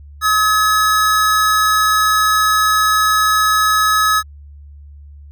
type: tone pair together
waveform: square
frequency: 1275 / 1701.9 Hz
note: D#6 / G#6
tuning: +42 / +42 cents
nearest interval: perfect fourth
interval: 500 cents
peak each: -13 / -19 dBFS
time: 0.21-4.23 s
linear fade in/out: 50 ms
effects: added 72 Hz sine -35 dBFS peak until 5.31 s